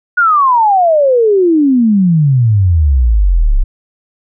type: exponential sweep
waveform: sine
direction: down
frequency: 1474 to 31.06 Hz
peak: -6 dBFS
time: 0.17-3.64 s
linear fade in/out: 10 ms
effects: none